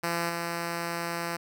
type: tone with level steps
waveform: 5% pulse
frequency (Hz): 170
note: F3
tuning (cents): -46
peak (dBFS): -16 / -19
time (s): 0.03-1.37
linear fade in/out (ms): 10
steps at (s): 0.29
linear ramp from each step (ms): 10
effects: none